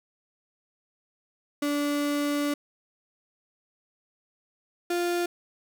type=tone pair in turn; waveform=35% pulse; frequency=290 / 349.2 Hz; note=D4 / F4; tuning=-22 / 0 cents; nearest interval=minor third; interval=322 cents; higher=second; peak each=-23 dBFS; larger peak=neither; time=1.62-2.54 / 4.9-5.26 s; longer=first; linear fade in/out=5 ms; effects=none